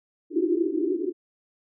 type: band-pass noise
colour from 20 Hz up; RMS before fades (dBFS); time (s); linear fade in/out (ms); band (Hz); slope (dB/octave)
pink; -25; 0.3-1.13; 50; 310 to 380; 96
effects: none